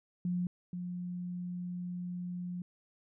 sine tone pair in turn, 178 / 178 Hz, F3 / F3, +33 / +33 cents, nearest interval unison, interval 0 cents, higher neither, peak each -30 / -36 dBFS, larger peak first, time 0.25-0.47 / 0.73-2.62 s, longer second, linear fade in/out 2 ms, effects none

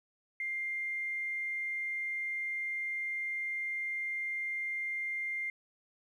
triangle tone with tanh clipping, 2100 Hz, C7, 6 cents sharp, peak -33 dBFS, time 0.4-5.5 s, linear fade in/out 2 ms, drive 3 dB, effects none

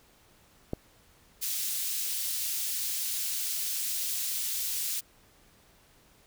click, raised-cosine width 2 ms, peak -17 dBFS, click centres 0.734 s
white high-pass noise, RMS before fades -32 dBFS, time 1.41-5.01 s, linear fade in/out 20 ms, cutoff 3400 Hz, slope 12 dB/octave
effects pink hiss -61 dBFS RMS until 6.26 s

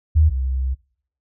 sine tone pair in turn, 77.7 / 65.24 Hz, D#2 / C2, -2 / -4 cents, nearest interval minor third, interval 302 cents, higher first, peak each -10 / -19 dBFS, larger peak first, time 0.15-0.3 / 0.3-0.75 s, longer second, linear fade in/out 20 ms, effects noise-tail reverb RT60 0.6 s tail -24 dB re dry

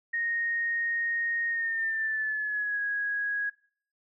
sine tone with pitch glide, 1860 to 1657.1 Hz, A#6 to G#6, -4 to -4 cents, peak -27 dBFS, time 0.13-3.5 s, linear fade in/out 10 ms, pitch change -200 cents, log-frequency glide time 1.49-2.81 s, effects noise-tail reverb RT60 0.5 s tail -20 dB re dry

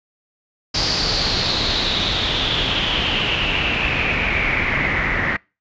pink noise with low-pass filter sweep, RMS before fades -20 dBFS, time 0.74-5.37 s, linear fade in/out 10 ms, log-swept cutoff 4900 to 1900 Hz, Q 6.6, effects noise-tail reverb RT60 0.3 s tail -26 dB re dry + resampled to 16000 Hz

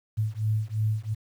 sine beating tone pair, 106.9 / 109.8 Hz, A2 / A2, -49 / -3 cents, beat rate 2.9 Hz, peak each -27 dBFS, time 0.17-1.15 s, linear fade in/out 20 ms, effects 9-bit

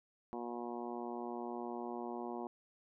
harmonic tone, 119.8 Hz, A#2, 48 cents sharp, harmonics 2 / 3 / 4 / 5 / 6 / 7 / 8 / 9, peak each -45 / -44 / -51 / -53 / -47 / -50 / -50 / -55 dBFS, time 0.33-2.47 s, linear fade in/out 0 ms, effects none

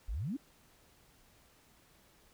sine exponential sweep, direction up, 41.2 to 311.1 Hz, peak -34 dBFS, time 0.08-0.37 s, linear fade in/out 10 ms, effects pink hiss -65 dBFS RMS until 2.33 s

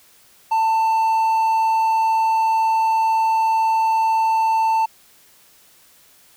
triangle tone, 891 Hz, A5, 22 cents sharp, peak -13 dBFS, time 0.51-4.86 s, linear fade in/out 10 ms, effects white hiss -52 dBFS RMS until 6.36 s

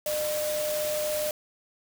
sine tone in noise, 605 Hz, D#5, 49 cents flat, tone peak -27 dBFS, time 0.06-1.31 s, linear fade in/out 2 ms, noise white, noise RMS -34 dBFS, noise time 0.06-1.31 s, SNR +4 dB, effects none

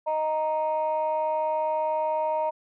sine tone pair together, 622.2 / 932.3 Hz, D#5 / A#5, 0 / 0 cents, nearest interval perfect fifth, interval 700 cents, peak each -25 dBFS, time 0.06-2.51 s, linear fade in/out 20 ms, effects tanh soft clip ceiling -18 dBFS

